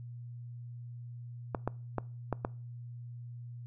clicks, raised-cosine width 1 ms, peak -17 dBFS, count 5, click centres 1.548 / 1.676 / 1.983 / 2.327 / 2.449 s, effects noise-tail reverb RT60 0.4 s tail -23 dB re dry + added 120 Hz sine -42 dBFS peak until 3.66 s

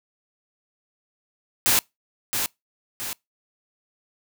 white noise with echo, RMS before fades -19 dBFS, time 1.66-1.79 s, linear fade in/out 0 ms, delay 670 ms, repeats 2, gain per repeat -6 dB, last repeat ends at 3.13 s, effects noise-tail reverb RT60 0.2 s tail -26 dB re dry

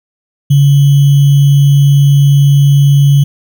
sine tone with sample-and-hold, 141.1 Hz, C#3, 31 cents sharp, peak -3 dBFS, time 0.5-3.24 s, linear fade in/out 10 ms, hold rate 3150 Hz, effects none

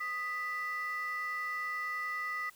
sine tone pair together, 1241.5 / 1975.5 Hz, D#6 / B6, -4 / 0 cents, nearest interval minor sixth, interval 804 cents, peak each -36 / -34 dBFS, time 0-2.5 s, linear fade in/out 10 ms, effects tanh soft clip ceiling -30 dBFS + white hiss -60 dBFS RMS until 2.55 s

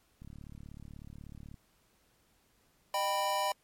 click train, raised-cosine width 5 ms, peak -36 dBFS, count 49, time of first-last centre 0.22-1.542 s, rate 36.3 Hz
square chord, Eb augmented, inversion none, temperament equal with one note detuned, 609.8 / 784 / 987.8 Hz, Eb5 / G5 / B5, -35 / 0 / 0 cents, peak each -36 / -35 / -33 dBFS, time 2.94-3.52 s, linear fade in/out 2 ms
effects pink hiss -70 dBFS RMS until 3.63 s + MP3 64 kbps

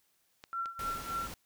clicks, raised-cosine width 0.2 ms, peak -29 dBFS, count 2, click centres 0.439 / 0.658 s
sine tone with tremolo, 1358 Hz, F6, 49 cents flat, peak -31 dBFS, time 0.53-1.27 s, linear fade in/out 0 ms, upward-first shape triangle, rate 3.5 Hz, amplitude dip 90%
pink noise, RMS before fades -44 dBFS, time 0.79-1.34 s, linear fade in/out 2 ms
effects white hiss -73 dBFS RMS until 1.45 s

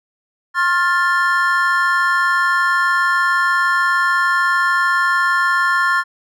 triangle chord, F major, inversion second, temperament equal with one note detuned, 1070.3 / 1396.9 / 1760 Hz, C6 / F6 / A6, +39 / 0 / 0 cents, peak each -16 dBFS, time 0.54-6.04 s, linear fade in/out 50 ms, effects none

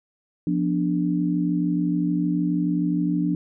sine chord, B diminished, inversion second, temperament equal, 174.61 / 246.9 / 293.7 Hz, F3 / B3 / D4, 0 / 0 / 0 cents, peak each -23 / -29 / -23 dBFS, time 0.47-3.35 s, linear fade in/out 2 ms, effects none

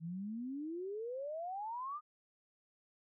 sine exponential sweep, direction up, 157.9 to 1244 Hz, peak -39 dBFS, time 0-2.01 s, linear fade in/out 50 ms, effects none

